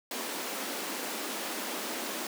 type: high-pass noise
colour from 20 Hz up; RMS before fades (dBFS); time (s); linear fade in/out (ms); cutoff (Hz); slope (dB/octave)
pink; -36; 0.11-2.27; 2; 220; 48
effects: none